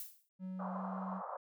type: noise with exponential decay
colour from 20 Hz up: violet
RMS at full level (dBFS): -42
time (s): 0-0.29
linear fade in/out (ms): 1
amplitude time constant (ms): 61
type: tone with pitch glide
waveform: triangle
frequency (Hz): 186.4 to 188.67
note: F#3 to F#3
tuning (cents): +13 to +34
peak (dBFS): -38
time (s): 0.39-1.22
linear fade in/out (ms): 50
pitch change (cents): +21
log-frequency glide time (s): 0.69-0.8
type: band-pass noise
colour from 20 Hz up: white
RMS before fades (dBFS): -44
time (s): 0.59-1.37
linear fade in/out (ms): 5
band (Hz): 540 to 1200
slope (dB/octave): 48
effects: none